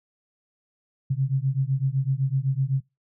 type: beating tone pair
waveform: sine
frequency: 130.9 / 138.8 Hz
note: C3 / C#3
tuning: +1 / +3 cents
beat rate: 7.9 Hz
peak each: -24 dBFS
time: 1.1-2.81 s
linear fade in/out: 10 ms
effects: noise-tail reverb RT60 0.2 s tail -21 dB re dry